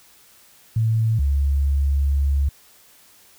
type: tone pair in turn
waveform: sine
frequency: 111.8 / 69.88 Hz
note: A2 / C#2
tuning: +28 / +15 cents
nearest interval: minor sixth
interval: 813 cents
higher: first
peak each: -16 dBFS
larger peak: neither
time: 0.76-1.19 / 1.19-2.49 s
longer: second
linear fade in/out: 5 ms
effects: white hiss -52 dBFS RMS until 3.38 s